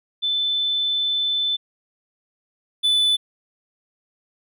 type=tone pair in turn; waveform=sine / triangle; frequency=3520 / 3492 Hz; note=A7 / A7; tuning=0 / -14 cents; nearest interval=unison; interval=14 cents; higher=first; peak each=-19 / -14 dBFS; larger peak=second; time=0.22-1.57 / 2.83-3.17 s; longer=first; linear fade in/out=20 ms; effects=none